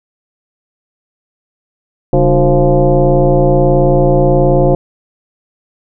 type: tone with frequency modulation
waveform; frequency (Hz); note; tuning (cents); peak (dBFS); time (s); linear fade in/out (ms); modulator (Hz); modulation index
sine; 196.3; G3; +3; -6; 2.13-4.75; 2; 167; 2.8
effects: none